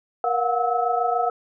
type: tone cluster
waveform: sine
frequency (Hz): 472.9 / 708 / 735 / 1299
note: A#4 / F5 / F#5 / E6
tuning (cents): +25 / +23 / -12 / -26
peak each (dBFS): -27 / -24 / -23 / -27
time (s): 0.24-1.3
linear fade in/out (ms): 2
effects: none